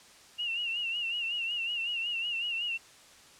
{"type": "tone with vibrato", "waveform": "sine", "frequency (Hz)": 2794, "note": "F7", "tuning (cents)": 0, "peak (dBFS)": -30, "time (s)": [0.38, 2.78], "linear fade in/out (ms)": 20, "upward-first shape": "sine", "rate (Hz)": 5.4, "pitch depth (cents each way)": 73, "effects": ["white hiss -55 dBFS RMS until 3.39 s", "low-pass 8000 Hz 12 dB/octave"]}